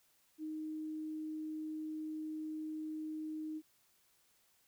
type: tone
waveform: sine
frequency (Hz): 311.1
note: D#4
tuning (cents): 0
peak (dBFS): -39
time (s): 0.38-3.62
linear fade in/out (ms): 50
effects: white hiss -72 dBFS RMS until 4.67 s